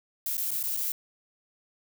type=noise with dropouts; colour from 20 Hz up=violet; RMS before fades=-30 dBFS; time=0.26-0.92 s; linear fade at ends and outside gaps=2 ms; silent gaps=0.37-0.378 / 0.508-0.514 / 0.629-0.636 / 0.767-0.771 s; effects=none